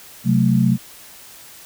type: chord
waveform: sine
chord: F# diminished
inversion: second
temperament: equal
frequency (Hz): 130.81 / 185 / 220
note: C3 / F#3 / A3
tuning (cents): 0 / 0 / 0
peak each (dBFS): -17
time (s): 0.24-0.78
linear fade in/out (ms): 50
effects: white hiss -42 dBFS RMS until 1.65 s